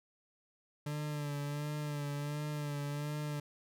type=tone with vibrato; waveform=40% pulse; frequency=146.83 Hz; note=D3; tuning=in tune; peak=-35 dBFS; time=0.86-3.4 s; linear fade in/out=5 ms; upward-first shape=sine; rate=1.4 Hz; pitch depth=36 cents each way; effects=none

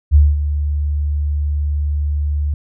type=tone with ADSR envelope; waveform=sine; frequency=73.42 Hz; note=D2; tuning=in tune; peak=-4 dBFS; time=0.11-2.54 s; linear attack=40 ms; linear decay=210 ms; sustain=-11 dB; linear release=3 ms; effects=none

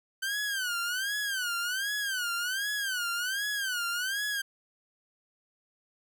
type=tone with vibrato; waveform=sawtooth; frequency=1530 Hz; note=G6; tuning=42 cents flat; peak=-26 dBFS; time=0.22-4.42 s; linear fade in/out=10 ms; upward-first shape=sine; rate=1.3 Hz; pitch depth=170 cents each way; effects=none

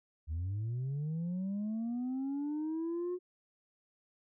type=linear sweep; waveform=sine; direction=up; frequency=74 to 364.4 Hz; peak=-31 dBFS; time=0.27-3.19 s; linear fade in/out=50 ms; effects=tanh soft clip ceiling -32 dBFS

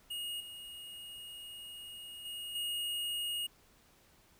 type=tone with level steps; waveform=square; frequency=2866 Hz; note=F7; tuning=44 cents sharp; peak=-38 / -46 / -41 / -35 dBFS; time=0.1-3.47 s; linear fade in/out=10 ms; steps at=0.4 / 2.25 / 2.55 s; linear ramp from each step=5 ms; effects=pink hiss -65 dBFS RMS until 4.39 s

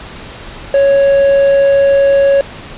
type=tone with quantisation; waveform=triangle; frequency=554.4 Hz; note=C#5; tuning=in tune; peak=-4 dBFS; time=0.74-2.41 s; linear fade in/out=2 ms; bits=4; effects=pink hiss -30 dBFS RMS until 2.77 s + resampled to 8000 Hz

